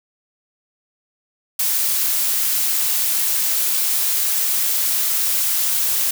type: noise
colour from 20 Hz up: blue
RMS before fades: -19 dBFS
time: 1.59-6.11 s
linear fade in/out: 5 ms
effects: none